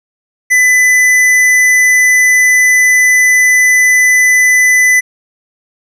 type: tone with hard clipping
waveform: sine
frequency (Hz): 2002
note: B6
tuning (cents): +23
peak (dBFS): -7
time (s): 0.5-5.01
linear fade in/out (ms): 20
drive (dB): 11
effects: none